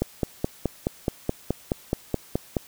click train, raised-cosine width 2 ms, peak -9 dBFS, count 13, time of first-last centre 0.02-2.568 s, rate 4.71 Hz, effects white hiss -50 dBFS RMS until 2.67 s

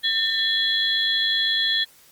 sine tone cluster, 1802 / 3358 / 4074 Hz, A6 / G#7 / C8, +41 / +18 / -47 cents, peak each -25 / -21 / -26 dBFS, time 0.03-1.85 s, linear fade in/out 20 ms, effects white hiss -53 dBFS RMS until 2.11 s + Opus 24 kbps

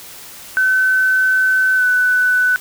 sine tone with pitch glide, 1522 to 1495.9 Hz, F#6 to F#6, +48 to +19 cents, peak -11 dBFS, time 0.57-2.56 s, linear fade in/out 0 ms, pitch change -29 cents, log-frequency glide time 1.76-1.83 s, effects white hiss -36 dBFS RMS until 2.6 s

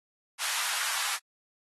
pink high-pass noise, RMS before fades -31 dBFS, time 0.38-1.19 s, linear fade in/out 50 ms, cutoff 990 Hz, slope 24 dB/octave, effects AAC 32 kbps

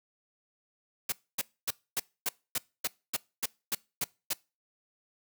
white noise bursts, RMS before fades -30 dBFS, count 12, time 1.09-4.334 s, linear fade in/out 5 ms, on 32 ms, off 260 ms, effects noise-tail reverb RT60 0.3 s tail -24 dB re dry + high-pass 100 Hz 12 dB/octave

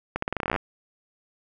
accelerating click train, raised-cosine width 0.5 ms, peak -11 dBFS, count 15, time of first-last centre 0.16-0.562 s, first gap 64 ms, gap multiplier 0.86, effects none

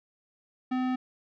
sine tone with tanh clipping, 255.3 Hz, C4, 42 cents flat, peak -28 dBFS, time 0.71-0.96 s, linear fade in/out 10 ms, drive 18 dB, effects none

